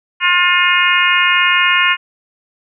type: harmonic tone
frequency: 355.9 Hz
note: F4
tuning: 33 cents sharp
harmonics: 3 / 4 / 5 / 6 / 7 / 8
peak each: -17 / -17 / -17 / -17 / -17 / -17 dBFS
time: 0.2-1.97 s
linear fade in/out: 50 ms
effects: none